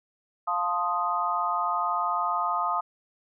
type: chord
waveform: sine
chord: F dominant seventh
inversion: none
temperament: equal with one note detuned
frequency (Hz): 700.9 / 880 / 1046.5 / 1244.5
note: F5 / A5 / C6 / Eb6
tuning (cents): +6 / 0 / 0 / 0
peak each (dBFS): -31 / -31 / -31 / -27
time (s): 0.47-2.81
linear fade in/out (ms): 10
effects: none